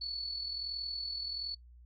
sine tone with amplitude modulation, 4435 Hz, C#8, in tune, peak -33 dBFS, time 0.01-1.55 s, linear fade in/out 10 ms, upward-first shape sine, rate 41.3 Hz, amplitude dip 50%, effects noise-tail reverb RT60 0.1 s tail -23 dB re dry + added 60 Hz sine -53 dBFS peak until 1.85 s

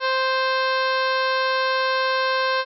harmonic tone with a mistuned harmonic, 523.3 Hz, C5, in tune, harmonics 1 / 2 / 3 / 4 / 5 / 6 / 7 / 8 / 9 / 10, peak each -24 / -23 / -25 / -35 / -32 / -36 / -35 / -32 / -39 / -40 dBFS, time 0-2.65 s, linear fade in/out 50 ms, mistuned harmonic 10, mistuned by +57 cents, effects none

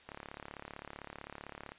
click train, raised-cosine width 0.5 ms, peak -29 dBFS, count 59, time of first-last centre 0.09-1.719 s, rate 35.6 Hz, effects white hiss -59 dBFS RMS until 1.78 s + resampled to 8000 Hz

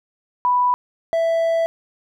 sine / triangle tone pair in turn, 987.8 / 661.1 Hz, B5 / E5, 0 / +5 cents, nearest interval perfect fifth, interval 695 cents, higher first, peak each -14 dBFS, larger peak neither, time 0.45-0.74 / 1.13-1.66 s, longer second, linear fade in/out 0 ms, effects none

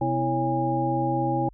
sine tone cluster, 130.2 / 252.3 / 328.5 / 555 / 815 Hz, C3 / B3 / E4 / C#5 / G#5, -8 / +37 / -6 / +2 / -33 cents, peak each -28 / -33 / -27 / -31 / -26 dBFS, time 0.01-1.49 s, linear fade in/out 5 ms, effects added 46 Hz sine -48 dBFS peak until 1.53 s

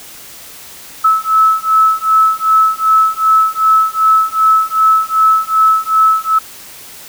sine beating tone pair, 1300 / 1302.6 Hz, E6 / E6, -24 / -21 cents, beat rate 2.6 Hz, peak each -11 dBFS, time 1.04-6.39 s, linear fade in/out 10 ms, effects white hiss -34 dBFS RMS until 7.08 s

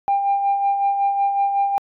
sine tone with tremolo, 797 Hz, G5, 28 cents sharp, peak -13 dBFS, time 0.08-1.78 s, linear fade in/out 0 ms, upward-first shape sine, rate 5.4 Hz, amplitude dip 50%, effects tanh soft clip ceiling -12 dBFS

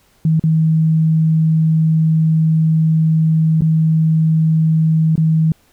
sine tone with dropouts, 159.5 Hz, D#3, 43 cents sharp, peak -10 dBFS, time 0.25-5.52 s, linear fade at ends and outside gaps 2 ms, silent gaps 0.396-0.438 / 3.609-3.619 / 5.156-5.178 s, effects pink hiss -55 dBFS RMS until 5.72 s

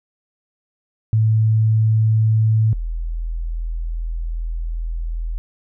sine tone pair in turn, 110 / 41.27 Hz, A2 / E1, 0 / +3 cents, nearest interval octave + perfect fourth, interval 1697 cents, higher first, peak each -12 / -21 dBFS, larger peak first, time 1.13-2.73 / 2.73-5.38 s, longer second, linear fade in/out 0 ms, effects none

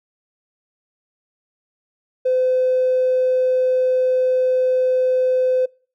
triangle tone with tanh clipping, 511 Hz, C5, 41 cents flat, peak -14 dBFS, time 2.25-5.66 s, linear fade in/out 10 ms, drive 1 dB, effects noise-tail reverb RT60 0.4 s tail -25 dB re dry

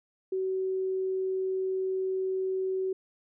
sine tone, 377.8 Hz, F#4, 36 cents sharp, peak -27 dBFS, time 0.32-2.93 s, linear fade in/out 5 ms, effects none

